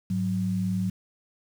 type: tone pair together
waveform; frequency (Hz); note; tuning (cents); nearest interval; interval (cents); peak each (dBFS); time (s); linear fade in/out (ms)
sine; 104.03 / 185; G#2 / F#3; +3 / 0; minor seventh; 997; -30 / -25; 0.1-0.9; 5
effects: 8-bit